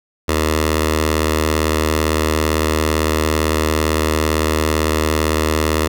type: tone with notch filter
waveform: 10% pulse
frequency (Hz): 77.8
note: D#2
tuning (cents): 0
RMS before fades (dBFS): -17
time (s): 0.28-5.88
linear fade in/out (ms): 10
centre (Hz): 170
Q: 0.73
effects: none